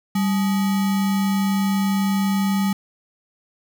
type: tone with sample-and-hold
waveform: sine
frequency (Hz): 196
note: G3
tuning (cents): 0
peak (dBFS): -17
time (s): 0.15-2.73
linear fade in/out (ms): 5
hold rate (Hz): 1050
effects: none